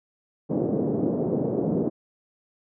pink band-pass noise, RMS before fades -25 dBFS, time 0.49-1.9 s, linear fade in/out 20 ms, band 160 to 520 Hz, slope 24 dB/octave, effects none

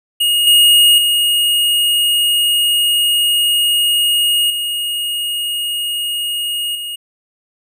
square tone with level steps, 2866 Hz, F7, 44 cents sharp, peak -12 / -7 / -12 / -18 / -23 dBFS, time 0.2-6.96 s, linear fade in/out 10 ms, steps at 0.47 / 0.98 / 4.5 / 6.75 s, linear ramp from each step 2 ms, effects none

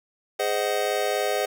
square chord, Ab dominant seventh, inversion none, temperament just, 415.3 / 519.1 / 623 / 747.5 Hz, Ab4 / C5 / Eb5 / Gb5, 0 / -14 / +2 / +17 cents, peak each -29 / -29 / -29 / -30 dBFS, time 0.39-1.46 s, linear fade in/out 10 ms, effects none

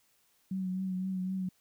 sine tone with vibrato, 187 Hz, F#3, 19 cents sharp, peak -31 dBFS, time 0.51-1.49 s, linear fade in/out 5 ms, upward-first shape triangle, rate 3.9 Hz, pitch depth 37 cents each way, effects white hiss -70 dBFS RMS until 1.6 s

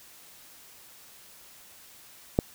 click, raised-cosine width 2 ms, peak -7 dBFS, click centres 2.389 s, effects white hiss -52 dBFS RMS until 2.54 s

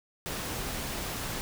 pink noise, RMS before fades -35 dBFS, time 0.26-1.41 s, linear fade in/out 0 ms, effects none

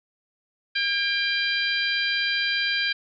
harmonic tone with a mistuned harmonic, 793 Hz, G5, 20 cents sharp, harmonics 2 / 3 / 4 / 5 / 6, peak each -26 / -28 / -29 / -30 / -31 dBFS, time 0.75-2.93 s, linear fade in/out 10 ms, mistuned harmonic 2, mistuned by +31 cents, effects none

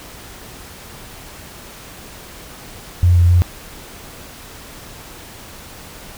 sine tone with pitch steps, 88.4 / 87.1 / 88.2 Hz, F2 / F2 / F2, +22 / -4 / +18 cents, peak -8 dBFS, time 3.03-3.42 s, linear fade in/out 0 ms, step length 130 ms, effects pink hiss -37 dBFS RMS until 6.17 s

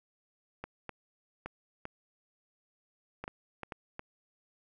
clicks, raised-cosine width 0.5 ms, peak -24 dBFS, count 9, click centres 0.64 / 0.893 / 1.46 / 1.854 / 3.24 / 3.279 / 3.633 / 3.722 / 3.994 s, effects none

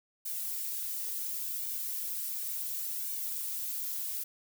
violet noise with flanger, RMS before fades -36 dBFS, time 0.25-4.24 s, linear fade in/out 10 ms, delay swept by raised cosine 1.5 to 4.5 ms, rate 0.7 Hz, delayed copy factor -1, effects none

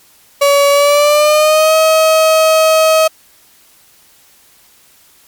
35% pulse tone with pitch glide, 566 to 635.3 Hz, C#5 to D#5, +36 to +36 cents, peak -5 dBFS, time 0.41-3.08 s, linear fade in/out 10 ms, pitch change +200 cents, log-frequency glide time 0.71-1.75 s, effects white hiss -47 dBFS RMS until 5.27 s + MP3 96 kbps

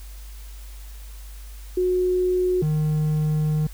sine / triangle tone pair in turn, 364.7 / 153.34 Hz, F#4 / D#3, -25 / -25 cents, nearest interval octave + minor third, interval 1500 cents, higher first, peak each -18 / -17 dBFS, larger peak second, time 1.77-2.62 / 2.62-3.67 s, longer second, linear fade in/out 5 ms, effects added 50 Hz sine -36 dBFS peak until 3.73 s + white hiss -49 dBFS RMS until 3.73 s

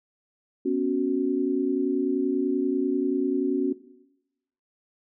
sine chord, B suspended second, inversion none, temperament equal, 246.9 / 277.2 / 370 Hz, B3 / C#4 / F#4, 0 / 0 / 0 cents, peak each -29 / -25 / -25 dBFS, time 0.65-3.73 s, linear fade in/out 10 ms, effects noise-tail reverb RT60 0.9 s tail -17 dB re dry

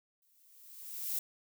violet noise with exponential growth, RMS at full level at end -33 dBFS, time 0.22-1.19 s, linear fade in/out 2 ms, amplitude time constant 210 ms, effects none

